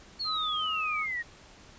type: exponential sweep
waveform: sine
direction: down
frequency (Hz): 4435 to 1846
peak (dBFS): -30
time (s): 0.19-1.23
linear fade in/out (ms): 20
type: tone with vibrato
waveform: sine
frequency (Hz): 1255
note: D#6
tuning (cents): +15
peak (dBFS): -31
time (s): 0.24-1.07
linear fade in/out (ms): 50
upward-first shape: triangle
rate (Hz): 2.5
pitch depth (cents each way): 20
effects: pink hiss -53 dBFS RMS until 1.78 s + resampled to 16000 Hz